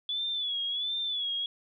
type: tone with vibrato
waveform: sine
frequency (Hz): 3427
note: A7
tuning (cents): -46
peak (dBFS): -29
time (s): 0.09-1.46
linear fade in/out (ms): 2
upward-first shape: sine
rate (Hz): 1.4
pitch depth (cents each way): 82
effects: none